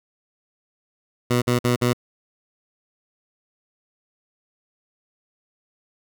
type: tone bursts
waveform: 15% pulse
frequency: 122.2 Hz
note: B2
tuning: 18 cents flat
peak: -11 dBFS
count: 4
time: 1.3-1.933 s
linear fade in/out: 10 ms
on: 120 ms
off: 51 ms
effects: none